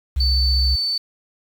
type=tone with vibrato; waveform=sine; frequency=66.4 Hz; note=C2; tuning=26 cents sharp; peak=-16 dBFS; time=0.16-0.76 s; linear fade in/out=10 ms; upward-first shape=triangle; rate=15 Hz; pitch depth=48 cents each way
type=tone; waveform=sine; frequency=4518 Hz; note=C#8; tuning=32 cents sharp; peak=-19 dBFS; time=0.2-0.98 s; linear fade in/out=5 ms
effects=7-bit